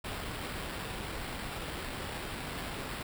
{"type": "noise with sample-and-hold", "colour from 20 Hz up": "pink", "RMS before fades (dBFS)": -39, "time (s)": [0.04, 3.03], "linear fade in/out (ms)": 5, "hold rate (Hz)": 6300, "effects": []}